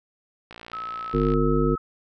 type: click train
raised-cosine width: 0.3 ms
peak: -24 dBFS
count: 49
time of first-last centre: 0.51-1.338 s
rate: 58 Hz
type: tone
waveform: sine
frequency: 1294 Hz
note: E6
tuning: 32 cents flat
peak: -30 dBFS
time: 0.73-1.78 s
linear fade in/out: 5 ms
type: harmonic tone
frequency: 50.7 Hz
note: G#1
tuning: 41 cents flat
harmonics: 1 / 3 / 5 / 7 / 9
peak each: -25 / -25 / -25 / -25 / -25 dBFS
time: 1.13-1.76 s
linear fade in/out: 20 ms
effects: none